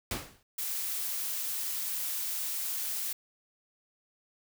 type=noise with exponential decay; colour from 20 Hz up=pink; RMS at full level=-30 dBFS; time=0.11-0.43 s; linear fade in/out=2 ms; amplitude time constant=68 ms
type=noise; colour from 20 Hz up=blue; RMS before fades=-34 dBFS; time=0.58-3.13 s; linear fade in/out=5 ms
effects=none